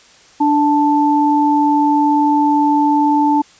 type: tone pair together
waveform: sine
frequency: 293.7 / 880 Hz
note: D4 / A5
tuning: 0 / 0 cents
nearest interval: octave + perfect fifth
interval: 1900 cents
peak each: -13 dBFS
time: 0.4-3.42 s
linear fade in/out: 10 ms
effects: white hiss -46 dBFS RMS until 3.59 s + resampled to 16000 Hz